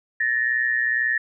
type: tone pair together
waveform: sine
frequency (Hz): 1742 / 1864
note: A6 / A#6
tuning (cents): -18 / -1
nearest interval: minor second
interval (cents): 117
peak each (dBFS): -22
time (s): 0.2-1.18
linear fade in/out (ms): 5
effects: none